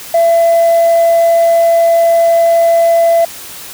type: tone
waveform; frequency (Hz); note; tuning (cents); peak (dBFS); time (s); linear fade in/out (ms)
sine; 672; E5; +33; -4; 0.14-3.25; 5
effects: tanh soft clip ceiling -4 dBFS + white hiss -29 dBFS RMS until 3.73 s